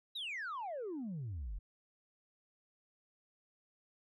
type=exponential sweep; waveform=sine; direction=down; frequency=3983 to 41.2 Hz; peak=-37 dBFS; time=0.15-1.59 s; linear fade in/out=10 ms; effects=tanh soft clip ceiling -37 dBFS